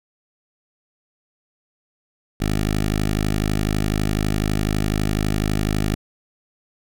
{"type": "tone with notch filter", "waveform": "10% pulse", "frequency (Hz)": 52, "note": "G#1", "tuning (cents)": 3, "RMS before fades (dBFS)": -21, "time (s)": [2.4, 5.95], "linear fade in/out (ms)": 10, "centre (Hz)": 950, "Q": 1.6, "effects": []}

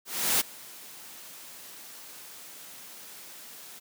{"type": "noise with ADSR envelope", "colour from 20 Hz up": "white", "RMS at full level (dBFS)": -23, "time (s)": [0.05, 3.8], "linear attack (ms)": 350, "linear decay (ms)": 19, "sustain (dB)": -23, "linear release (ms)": 20, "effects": ["high-pass 150 Hz 12 dB/octave"]}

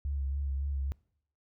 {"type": "tone with vibrato", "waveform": "sine", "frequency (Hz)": 69.3, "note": "C#2", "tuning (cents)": 0, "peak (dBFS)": -30, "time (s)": [0.05, 0.92], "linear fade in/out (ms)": 0, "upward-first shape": "sine", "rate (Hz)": 3.6, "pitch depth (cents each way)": 40, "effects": ["noise-tail reverb RT60 0.7 s tail -23 dB re dry"]}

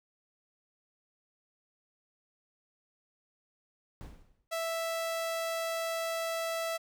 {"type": "noise with exponential decay", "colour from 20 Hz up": "brown", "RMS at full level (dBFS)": -40, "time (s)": [4.01, 4.47], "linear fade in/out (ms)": 0, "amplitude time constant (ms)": 100}
{"type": "tone", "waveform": "sawtooth", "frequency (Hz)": 659.3, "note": "E5", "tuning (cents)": 0, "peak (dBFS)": -28, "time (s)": [4.51, 6.78], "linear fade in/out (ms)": 20}
{"effects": []}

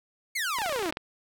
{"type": "exponential sweep", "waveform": "sawtooth", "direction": "down", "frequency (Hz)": [2259, 293.7], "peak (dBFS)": -24, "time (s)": [0.35, 0.91], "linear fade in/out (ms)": 10}
{"type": "clicks", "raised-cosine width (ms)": 0.3, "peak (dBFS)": -17, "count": 12, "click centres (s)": [0.586, 0.618, 0.661, 0.695, 0.725, 0.761, 0.793, 0.826, 0.859, 0.894, 0.925, 0.971]}
{"effects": []}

